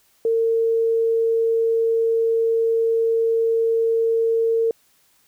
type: tone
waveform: sine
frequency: 455 Hz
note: A#4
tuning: 42 cents flat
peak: -16 dBFS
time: 0.25-4.71 s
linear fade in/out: 2 ms
effects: white hiss -60 dBFS RMS until 5.27 s